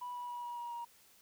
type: tone with pitch steps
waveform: sine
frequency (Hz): 982 / 974.7 / 967.4 / 960.1 / 952.9 / 945.8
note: B5 / B5 / B5 / B5 / A#5 / A#5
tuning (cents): -10 / -23 / -36 / -49 / +38 / +25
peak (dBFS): -38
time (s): 0.01-0.85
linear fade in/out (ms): 10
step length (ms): 140
effects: tanh soft clip ceiling -37 dBFS + white hiss -64 dBFS RMS until 1.21 s